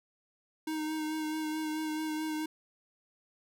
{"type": "tone with vibrato", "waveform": "square", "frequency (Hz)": 311.1, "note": "D#4", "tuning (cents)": 0, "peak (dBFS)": -33, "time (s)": [0.67, 2.46], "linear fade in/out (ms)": 5, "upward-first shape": "sine", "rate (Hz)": 4.6, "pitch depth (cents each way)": 20, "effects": []}